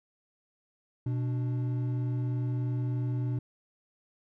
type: tone pair together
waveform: triangle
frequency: 123.49 / 293.7 Hz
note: B2 / D4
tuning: 0 / 0 cents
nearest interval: octave + minor third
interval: 1500 cents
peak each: -26 / -37 dBFS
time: 1.06-3.39 s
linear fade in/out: 5 ms
effects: none